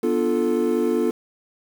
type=chord; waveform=triangle; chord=B half-diminished seventh; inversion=none; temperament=equal with one note detuned; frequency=243.8 / 293.7 / 349.2 / 440 Hz; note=B3 / D4 / F4 / A4; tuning=-22 / 0 / 0 / 0 cents; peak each=-22 / -25 / -21 / -21 dBFS; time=0.03-1.11 s; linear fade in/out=5 ms; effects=7-bit